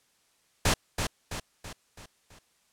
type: noise with echo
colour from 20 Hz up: pink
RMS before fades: -23 dBFS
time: 0.65-0.74 s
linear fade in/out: 5 ms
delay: 330 ms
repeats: 5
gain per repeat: -6 dB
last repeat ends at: 2.39 s
effects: white hiss -68 dBFS RMS until 2.72 s + low-pass 10000 Hz 12 dB/octave